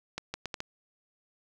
accelerating click train, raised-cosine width 0.2 ms, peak -17 dBFS, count 5, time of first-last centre 0.18-0.604 s, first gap 160 ms, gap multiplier 0.73, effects none

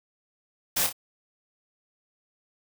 white noise with echo, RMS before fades -25 dBFS, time 0.76-0.87 s, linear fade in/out 10 ms, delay 29 ms, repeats 2, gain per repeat -7 dB, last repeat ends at 0.928 s, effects none

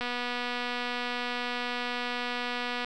click train, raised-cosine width 0.3 ms, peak -17 dBFS, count 693, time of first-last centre 0.01-2.846 s, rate 244 Hz, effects none

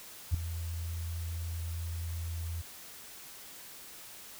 sine tone with ADSR envelope, 83.6 Hz, E2, 25 cents sharp, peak -20 dBFS, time 0.31-2.62 s, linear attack 34 ms, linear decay 3 ms, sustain -14 dB, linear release 12 ms, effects tanh soft clip ceiling -19 dBFS + white hiss -49 dBFS RMS until 4.39 s

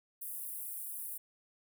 pink high-pass noise, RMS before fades -42 dBFS, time 0.21-1.18 s, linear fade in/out 10 ms, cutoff 9600 Hz, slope 48 dB/octave, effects none

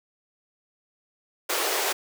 pink high-pass noise, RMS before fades -26 dBFS, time 1.49-1.93 s, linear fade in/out 10 ms, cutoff 360 Hz, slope 48 dB/octave, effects none

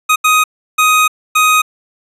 25% pulse tone bursts at uneven times, 1251 Hz, D#6, 9 cents sharp, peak -4 dBFS, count 4, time 0.09-0.16 / 0.24-0.44 / 0.78-1.08 / 1.35-1.62 s, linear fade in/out 10 ms, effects resampled to 32000 Hz

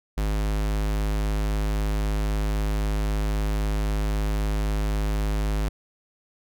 square tone, 51.9 Hz, G#1, in tune, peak -23 dBFS, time 0.17-5.69 s, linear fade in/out 10 ms, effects none

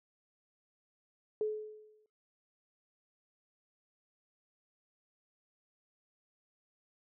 sine tone with exponential decay, 428.4 Hz, A4, 46 cents flat, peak -28 dBFS, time 1.41-2.06 s, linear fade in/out 1 ms, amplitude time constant 140 ms, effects noise-tail reverb RT60 0.3 s tail -23 dB re dry

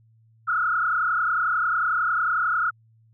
sine tone with frequency modulation, 1364 Hz, F6, 41 cents flat, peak -20 dBFS, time 0.47-2.71 s, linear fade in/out 20 ms, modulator 31.1 Hz, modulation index 2.9, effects added 112 Hz sine -55 dBFS peak until 3.13 s

